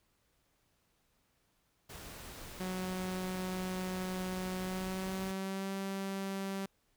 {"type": "noise", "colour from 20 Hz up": "pink", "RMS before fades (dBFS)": -48, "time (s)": [1.89, 5.32], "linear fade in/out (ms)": 10}
{"type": "tone with pitch glide", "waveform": "sawtooth", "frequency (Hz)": [185, 194.42], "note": ["F#3", "G3"], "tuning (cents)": [0, -14], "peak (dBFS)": -32, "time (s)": [2.6, 6.66], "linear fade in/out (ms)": 5, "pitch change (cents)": 86, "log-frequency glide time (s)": [4.59, 5.72]}
{"effects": ["pink hiss -75 dBFS RMS until 6.96 s"]}